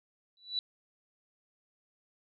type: tone with exponential growth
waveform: sine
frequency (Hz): 3951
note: B7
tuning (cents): 0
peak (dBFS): -26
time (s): 0.37-0.59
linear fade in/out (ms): 1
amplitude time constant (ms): 46
effects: none